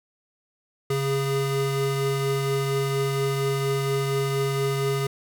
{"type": "tone pair together", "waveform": "square", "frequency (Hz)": [138.09, 410], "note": ["C#3", "G#4"], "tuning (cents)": [-6, -22], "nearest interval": "octave + perfect fifth", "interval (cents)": 1884, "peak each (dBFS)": -26, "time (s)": [0.9, 5.07], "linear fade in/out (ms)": 5, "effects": []}